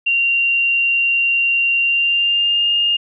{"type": "tone with pitch glide", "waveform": "sine", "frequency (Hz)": [2765, 2826], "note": ["F7", "F7"], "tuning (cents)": [-18, 20], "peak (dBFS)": -13, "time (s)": [0.06, 2.97], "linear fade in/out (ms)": 10, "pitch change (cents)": 38, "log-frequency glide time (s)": [1.81, 2.71], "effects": []}